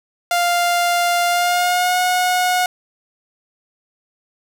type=tone with pitch glide; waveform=sawtooth; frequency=698.5 to 726.9 Hz; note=F5 to F#5; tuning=0 to -31 cents; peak=-11 dBFS; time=0.31-2.66 s; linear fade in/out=2 ms; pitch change=+69 cents; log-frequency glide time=1.27-1.99 s; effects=none